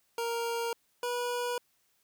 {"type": "tone pair in turn", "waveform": "25% pulse", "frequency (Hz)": [466.2, 486.5], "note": ["A#4", "B4"], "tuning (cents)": [0, -26], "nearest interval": "minor second", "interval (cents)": 74, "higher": "second", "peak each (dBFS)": -27, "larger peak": "neither", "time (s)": [[0.18, 0.73], [1.03, 1.58]], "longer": "neither", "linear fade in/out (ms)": 2, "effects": ["white hiss -72 dBFS RMS until 2.03 s"]}